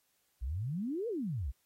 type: exponential two-way sweep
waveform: sine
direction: up then down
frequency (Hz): 55 to 493.9 to 55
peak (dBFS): -33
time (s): 0.41-1.52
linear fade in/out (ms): 20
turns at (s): 1.08
effects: white hiss -75 dBFS RMS until 1.65 s + AAC 48 kbps

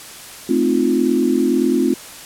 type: chord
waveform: sine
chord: F dominant seventh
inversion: first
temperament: equal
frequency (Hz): 220 / 261.6 / 311.1 / 349.2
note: A3 / C4 / Eb4 / F4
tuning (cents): 0 / 0 / 0 / 0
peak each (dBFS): -21 / -17 / -21 / -18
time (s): 0.49-1.94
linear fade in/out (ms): 5
effects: white hiss -36 dBFS RMS until 2.25 s + low-pass 12000 Hz 12 dB/octave

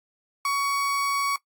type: tone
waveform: 35% pulse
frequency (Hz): 1122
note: C#6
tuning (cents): +21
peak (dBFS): -21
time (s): 0.45-1.36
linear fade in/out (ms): 2
effects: noise-tail reverb RT60 0.1 s tail -20 dB re dry + AAC 64 kbps

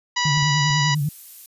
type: harmonic tone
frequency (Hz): 978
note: B5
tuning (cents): -17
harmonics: 1 / 2 / 3 / 4 / 5 / 6 / 7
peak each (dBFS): -24 / -24 / -27 / -29 / -28 / -32 / -33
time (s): 0.16-0.95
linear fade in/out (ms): 10
type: tone with vibrato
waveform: sine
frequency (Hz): 146.83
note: D3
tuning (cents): 0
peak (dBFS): -19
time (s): 0.25-1.09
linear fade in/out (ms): 5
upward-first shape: sine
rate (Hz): 10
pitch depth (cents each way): 86
type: clicks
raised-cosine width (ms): 5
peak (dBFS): -27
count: 3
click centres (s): 0.374 / 0.428 / 0.703
type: noise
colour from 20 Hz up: violet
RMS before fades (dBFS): -38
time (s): 0.95-1.46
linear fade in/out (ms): 2
effects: resampled to 32000 Hz

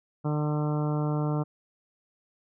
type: harmonic tone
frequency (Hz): 150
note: D3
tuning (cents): +37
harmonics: 1 / 2 / 3 / 4 / 5 / 6 / 7 / 8 / 9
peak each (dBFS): -26 / -32 / -36 / -38 / -40 / -42 / -43 / -44 / -45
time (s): 0.24-1.44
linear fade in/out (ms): 20
effects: none

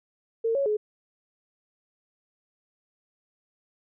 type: tone with pitch steps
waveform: sine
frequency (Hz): 454.8 / 555 / 423.6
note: A#4 / C#5 / G#4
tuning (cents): -43 / +2 / +34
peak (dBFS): -22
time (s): 0.44-0.77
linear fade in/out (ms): 10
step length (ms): 110
effects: none

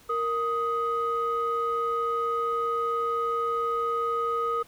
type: tone pair together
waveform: sine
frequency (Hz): 465 / 1252.2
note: A#4 / D#6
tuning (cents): -4 / +11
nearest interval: octave + perfect fourth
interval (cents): 1715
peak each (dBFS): -28 / -25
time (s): 0.09-4.63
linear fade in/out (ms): 10
effects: tanh soft clip ceiling -19 dBFS + pink hiss -55 dBFS RMS until 4.67 s

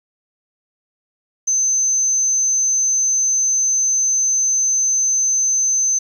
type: tone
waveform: sine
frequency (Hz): 6180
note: G8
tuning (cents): -26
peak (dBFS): -14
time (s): 1.47-5.99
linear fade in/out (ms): 10
effects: 8-bit

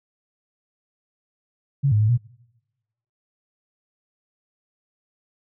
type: tone with pitch steps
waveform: sine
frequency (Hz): 139.4 / 105.8 / 107.6 / 120.7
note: C#3 / G#2 / A2 / B2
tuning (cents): +10 / +33 / -38 / -39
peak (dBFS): -15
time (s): 1.83-2.178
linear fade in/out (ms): 20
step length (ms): 87
effects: noise-tail reverb RT60 1.0 s tail -24 dB re dry

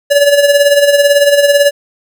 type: tone with tremolo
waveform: square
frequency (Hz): 572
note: D5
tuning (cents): -46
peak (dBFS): -4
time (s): 0.1-1.71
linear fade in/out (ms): 20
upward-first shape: sine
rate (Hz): 18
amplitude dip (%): 60
effects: none

